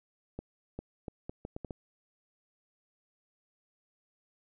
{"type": "accelerating click train", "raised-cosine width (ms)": 2, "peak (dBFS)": -25, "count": 8, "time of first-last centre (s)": [0.39, 1.708], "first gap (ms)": 400, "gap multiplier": 0.73, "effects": []}